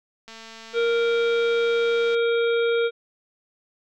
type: click train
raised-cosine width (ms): 0.2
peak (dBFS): -25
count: 421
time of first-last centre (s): 0.28-2.147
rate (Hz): 225
type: harmonic tone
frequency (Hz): 466.2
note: A#4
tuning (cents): 0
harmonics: 1 / 3 / 5 / 7 / 8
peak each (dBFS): -19 / -29 / -33 / -36 / -37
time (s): 0.73-2.91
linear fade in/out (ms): 50
effects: none